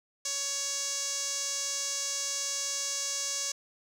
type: tone with band-pass filter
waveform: sawtooth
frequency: 559 Hz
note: C#5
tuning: 14 cents sharp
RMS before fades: -33 dBFS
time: 0.25-3.52 s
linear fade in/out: 5 ms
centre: 6300 Hz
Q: 4.1
effects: none